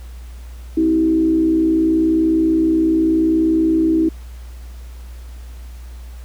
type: tone with frequency modulation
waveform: sine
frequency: 322.2 Hz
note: E4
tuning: 39 cents flat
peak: -12 dBFS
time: 0.77-4.09 s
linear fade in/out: 5 ms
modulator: 60.8 Hz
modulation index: 0.52
effects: added 60 Hz sine -31 dBFS peak until 6.24 s + pink hiss -48 dBFS RMS until 6.24 s